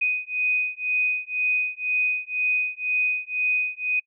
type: beating tone pair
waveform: sine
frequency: 2494 / 2496 Hz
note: D#7 / D#7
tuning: +3 / +5 cents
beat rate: 2 Hz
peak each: -25 dBFS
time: 0.01-4 s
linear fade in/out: 10 ms
effects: noise-tail reverb RT60 0.1 s tail -26 dB re dry